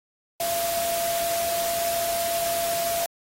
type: tone in noise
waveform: sine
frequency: 680 Hz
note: F5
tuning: 46 cents flat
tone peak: -25 dBFS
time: 0.4-3.06 s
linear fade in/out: 2 ms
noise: white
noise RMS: -30 dBFS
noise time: 0.4-3.06 s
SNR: +2 dB
effects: AAC 48 kbps